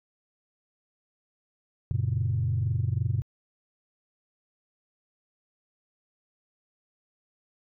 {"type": "chord", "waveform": "sine", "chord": "F# major", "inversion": "none", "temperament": "equal with one note detuned", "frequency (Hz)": [92.5, 116, 138.59], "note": ["F#2", "A#2", "C#3"], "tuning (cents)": [0, -8, 0], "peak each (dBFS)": [-28, -26, -30], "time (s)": [1.91, 3.22], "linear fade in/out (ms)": 0, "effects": ["tanh soft clip ceiling -17 dBFS"]}